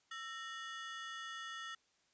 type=ring-modulated tone; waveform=30% pulse; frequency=1588 Hz; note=G6; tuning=22 cents sharp; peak=-38 dBFS; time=0.11-1.75 s; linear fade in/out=5 ms; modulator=259 Hz; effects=white hiss -75 dBFS RMS until 2.13 s + resampled to 16000 Hz